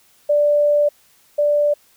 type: tone pair in turn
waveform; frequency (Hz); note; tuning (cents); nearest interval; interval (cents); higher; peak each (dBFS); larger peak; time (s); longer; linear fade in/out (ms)
sine; 587.3 / 587.3; D5 / D5; 0 / 0; unison; 0; neither; -12 / -13; first; 0.29-0.89 / 1.38-1.74; first; 10
effects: white hiss -55 dBFS RMS until 1.96 s